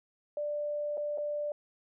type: tone with dropouts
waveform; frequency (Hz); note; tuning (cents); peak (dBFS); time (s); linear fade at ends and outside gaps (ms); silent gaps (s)
sine; 590; D5; +8; -31; 0.37-1.52; 2; 0.972-0.977 / 1.176-1.182
effects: none